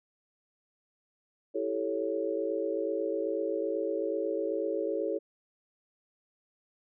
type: chord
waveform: sine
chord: A dominant seventh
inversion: second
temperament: equal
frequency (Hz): 329.6 / 392 / 440 / 554.4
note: E4 / G4 / A4 / C#5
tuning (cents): 0 / 0 / 0 / 0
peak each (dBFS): -35 / -35 / -33 / -34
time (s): 1.54-5.19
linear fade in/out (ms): 20
effects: none